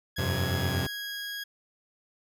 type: tone with pitch glide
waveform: 20% pulse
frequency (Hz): 1668 to 1649.8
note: G#6 to G#6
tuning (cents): +7 to -12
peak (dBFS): -29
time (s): 0.16-1.44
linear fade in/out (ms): 10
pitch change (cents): -19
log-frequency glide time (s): 0.7-0.75
type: chord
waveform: sawtooth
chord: F suspended second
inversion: none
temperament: equal with one note detuned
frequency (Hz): 87.31 / 95.71 / 130.81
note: F2 / G2 / C3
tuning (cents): 0 / -41 / 0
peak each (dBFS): -27 / -27 / -27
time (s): 0.18-0.87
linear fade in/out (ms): 10
effects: none